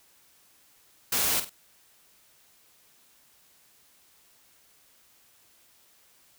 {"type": "noise with echo", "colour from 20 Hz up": "white", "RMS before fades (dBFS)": -26, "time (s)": [1.12, 1.4], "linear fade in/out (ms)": 5, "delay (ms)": 48, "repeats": 2, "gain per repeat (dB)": -10, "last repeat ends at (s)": 1.496, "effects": ["white hiss -61 dBFS RMS until 6.38 s"]}